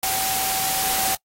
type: tone in noise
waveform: sine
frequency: 765 Hz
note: G5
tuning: 42 cents flat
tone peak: -26 dBFS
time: 0.03-1.15 s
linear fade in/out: 2 ms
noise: white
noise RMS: -23 dBFS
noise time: 0.03-1.15 s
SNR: -6 dB
effects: noise-tail reverb RT60 0.1 s tail -24 dB re dry + AAC 48 kbps